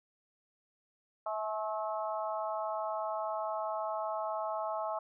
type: harmonic tone with a mistuned harmonic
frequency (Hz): 216.4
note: A3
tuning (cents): -29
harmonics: 3 / 4 / 5 / 6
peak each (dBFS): -36 / -38 / -40 / -42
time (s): 1.26-4.99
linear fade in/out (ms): 5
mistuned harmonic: 4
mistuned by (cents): -23
effects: none